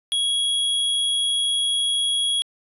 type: tone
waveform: square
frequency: 3322 Hz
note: G#7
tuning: in tune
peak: -20 dBFS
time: 0.12-2.42 s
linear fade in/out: 0 ms
effects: resampled to 32000 Hz